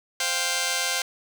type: chord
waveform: 5% pulse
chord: C suspended fourth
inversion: none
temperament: just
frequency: 523.3 / 697.7 / 784.9 Hz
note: C5 / F5 / G5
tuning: 0 / -2 / +2 cents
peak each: -18 dBFS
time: 0.2-1.02 s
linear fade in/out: 2 ms
effects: none